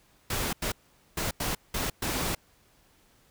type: noise bursts at uneven times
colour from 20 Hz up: pink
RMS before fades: -30 dBFS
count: 6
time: 0.3-0.53 / 0.62-0.72 / 1.17-1.31 / 1.4-1.55 / 1.74-1.9 / 2.02-2.35 s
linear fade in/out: 5 ms
effects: pink hiss -63 dBFS RMS until 3.3 s